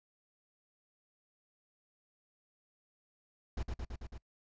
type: noise with echo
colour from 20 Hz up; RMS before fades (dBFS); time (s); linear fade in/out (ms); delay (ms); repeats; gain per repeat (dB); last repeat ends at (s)
brown; -35; 3.57-3.63; 5; 110; 5; -2; 4.18
effects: noise-tail reverb RT60 0.1 s tail -25 dB re dry + resampled to 16000 Hz